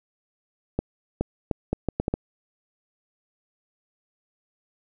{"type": "accelerating click train", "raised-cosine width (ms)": 2, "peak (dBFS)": -10, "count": 8, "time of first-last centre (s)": [0.79, 2.14], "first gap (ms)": 420, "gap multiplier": 0.72, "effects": []}